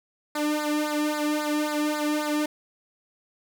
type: tone with flanger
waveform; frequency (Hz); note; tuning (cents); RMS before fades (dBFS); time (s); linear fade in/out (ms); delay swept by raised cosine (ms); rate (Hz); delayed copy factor
sawtooth; 300; D4; +37; -26; 0.35-2.46; 5; 0.33 to 1.43; 3.7; -1
effects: none